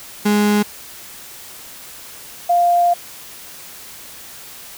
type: tone pair in turn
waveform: 35% pulse / sine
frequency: 207.7 / 698.6 Hz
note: G#3 / F5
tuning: 0 / 0 cents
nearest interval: octave + major sixth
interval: 2100 cents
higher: second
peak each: -11 dBFS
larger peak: neither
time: 0.25-0.63 / 2.49-2.94 s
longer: second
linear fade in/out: 10 ms
effects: white hiss -37 dBFS RMS until 4.77 s